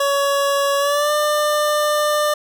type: tone with pitch glide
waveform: 25% pulse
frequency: 561 to 597.8 Hz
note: C#5 to D5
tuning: +21 to +31 cents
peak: -12 dBFS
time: 0-2.34 s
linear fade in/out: 5 ms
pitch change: +110 cents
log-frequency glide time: 0.78-1.12 s
effects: none